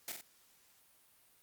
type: noise with echo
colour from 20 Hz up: white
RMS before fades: -41 dBFS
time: 0.08-0.12 s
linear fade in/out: 0 ms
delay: 45 ms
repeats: 2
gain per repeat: -5 dB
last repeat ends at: 0.21 s
effects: white hiss -67 dBFS RMS until 1.42 s + Opus 48 kbps